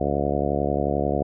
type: harmonic tone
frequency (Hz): 71.3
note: C#2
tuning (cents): +49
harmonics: 1 / 2 / 3 / 4 / 5 / 6 / 7 / 8 / 9 / 10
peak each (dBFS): -30 / -30 / -30 / -30 / -30 / -30 / -30 / -30 / -30 / -30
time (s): 0-1.23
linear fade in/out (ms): 10
effects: none